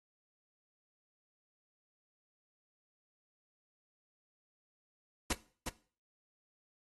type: noise with echo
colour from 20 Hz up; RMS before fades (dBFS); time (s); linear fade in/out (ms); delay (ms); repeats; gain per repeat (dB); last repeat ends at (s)
pink; -31; 5.3-5.33; 5; 360; 1; -7; 5.69
effects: noise-tail reverb RT60 0.4 s tail -18 dB re dry + AAC 32 kbps